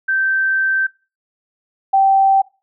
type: tone pair in turn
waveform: sine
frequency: 1556 / 778 Hz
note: G6 / G5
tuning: -13 / -13 cents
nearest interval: octave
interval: 1200 cents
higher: first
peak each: -14 / -9 dBFS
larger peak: second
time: 0.08-0.87 / 1.93-2.42 s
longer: first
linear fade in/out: 10 ms
effects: noise-tail reverb RT60 0.3 s tail -21 dB re dry